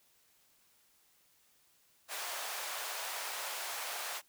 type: high-pass noise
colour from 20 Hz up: pink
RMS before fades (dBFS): -40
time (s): 2.08-4.22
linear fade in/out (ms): 50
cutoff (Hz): 620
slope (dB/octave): 24
effects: white hiss -69 dBFS RMS until 4.28 s